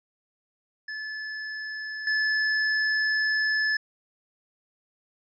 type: tone with level steps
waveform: square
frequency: 1730 Hz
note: A6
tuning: 30 cents flat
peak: -33 / -23 dBFS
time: 0.88-3.77 s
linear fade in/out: 5 ms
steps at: 2.07 s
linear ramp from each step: 2 ms
effects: resampled to 16000 Hz